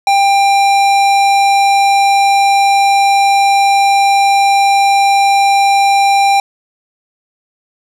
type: tone with hard clipping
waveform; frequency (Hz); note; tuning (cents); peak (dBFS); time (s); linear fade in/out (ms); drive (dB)
sine; 794; G5; +22; -9; 0.07-6.4; 2; 16
effects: none